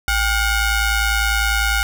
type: ring-modulated tone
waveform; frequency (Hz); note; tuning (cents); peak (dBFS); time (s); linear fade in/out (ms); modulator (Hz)
sawtooth; 740; F#5; 0; -9; 0.08-1.83; 0; 685
effects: none